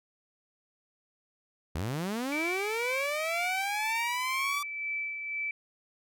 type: linear sweep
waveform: sawtooth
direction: up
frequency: 69.8 to 1166 Hz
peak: -27 dBFS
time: 1.75-4.63 s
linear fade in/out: 5 ms
type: tone with tremolo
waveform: sine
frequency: 2316 Hz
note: D7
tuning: 25 cents flat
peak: -30 dBFS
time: 2.32-5.51 s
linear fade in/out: 2 ms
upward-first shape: sine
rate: 2 Hz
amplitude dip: 45%
effects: none